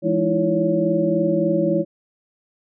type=tone cluster; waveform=sine; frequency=167.8 / 208.1 / 313 / 336.5 / 559 Hz; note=E3 / G#3 / D#4 / E4 / C#5; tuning=+31 / +4 / +10 / +36 / +14 cents; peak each=-24 / -25 / -25 / -21 / -21 dBFS; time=0.02-1.85 s; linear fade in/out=50 ms; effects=none